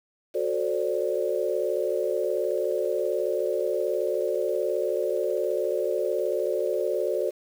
sine chord, D dominant seventh, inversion first, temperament just, 367.1 / 440.5 / 528.6 / 587.3 Hz, F#4 / A4 / C5 / D5, -14 / +2 / +18 / 0 cents, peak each -29 dBFS, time 0.34-7.31 s, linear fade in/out 20 ms, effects 8-bit

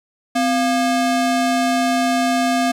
square ring-modulated tone, 476.1 Hz, A#4, 37 cents sharp, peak -13 dBFS, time 0.35-2.72 s, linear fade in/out 10 ms, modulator 219 Hz, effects low-pass 10000 Hz 12 dB/octave + 8-bit

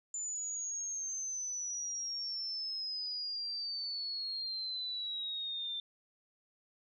sine exponential sweep, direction down, 7090 to 3560 Hz, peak -36 dBFS, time 0.14-5.8 s, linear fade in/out 2 ms, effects none

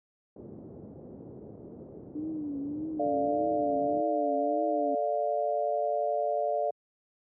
white low-pass noise, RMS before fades -45 dBFS, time 0.36-4.01 s, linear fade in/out 5 ms, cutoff 450 Hz, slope 24 dB/octave
sine tone with vibrato, 296.8 Hz, D4, 18 cents sharp, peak -32 dBFS, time 2.15-4.95 s, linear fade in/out 5 ms, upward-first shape triangle, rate 1.7 Hz, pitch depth 130 cents each way
sine chord, D minor, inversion second, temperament equal, 440 / 587.3 / 698.5 Hz, A4 / D5 / F5, 0 / 0 / 0 cents, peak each -34 / -29 / -30 dBFS, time 2.99-6.71 s, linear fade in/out 10 ms
effects high-pass 100 Hz 12 dB/octave

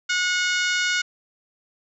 harmonic tone, 727 Hz, F#5, 31 cents flat, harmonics 2 / 3 / 4 / 5 / 6 / 7 / 8 / 9 / 10, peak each -23 / -27 / -29 / -31 / -33 / -34 / -35 / -36 / -37 dBFS, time 0.09-1.02 s, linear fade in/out 10 ms, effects none

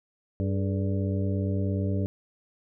harmonic tone with a mistuned harmonic, 97.1 Hz, G2, 16 cents flat, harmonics 1 / 2 / 3 / 4 / 5 / 6, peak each -26 / -31 / -34 / -37 / -41 / -39 dBFS, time 0.4-2.06 s, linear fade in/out 0 ms, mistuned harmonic 4, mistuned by +120 cents, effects none

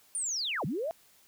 sine linear two-way sweep, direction down then up, 9420 to 120.6 to 687 Hz, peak -30 dBFS, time 0.15-0.91 s, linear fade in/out 0 ms, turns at 0.65 s, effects white hiss -62 dBFS RMS until 1.27 s

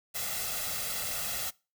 white noise with comb filter, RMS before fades -34 dBFS, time 0.14-1.51 s, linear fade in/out 20 ms, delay 1.5 ms, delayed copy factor +0.7, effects noise-tail reverb RT60 0.3 s tail -23 dB re dry

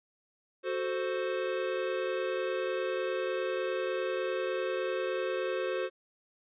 square chord, F# diminished, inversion none, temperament equal, 370 / 440 / 523.3 Hz, F#4 / A4 / C5, 0 / 0 / 0 cents, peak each -35 / -38 / -34 dBFS, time 0.63-5.9 s, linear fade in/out 50 ms, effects resampled to 8000 Hz

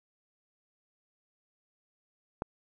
click, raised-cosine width 1 ms, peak -18 dBFS, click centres 2.421 s, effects none

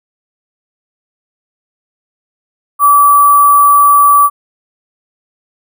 sine tone with sample-and-hold, 1152 Hz, D6, 34 cents flat, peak -3 dBFS, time 2.79-4.3 s, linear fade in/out 50 ms, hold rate 11025 Hz, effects none

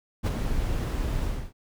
brown noise with ADSR envelope, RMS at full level -21 dBFS, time 0.23-1.53 s, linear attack 37 ms, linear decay 27 ms, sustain -6 dB, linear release 280 ms, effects none

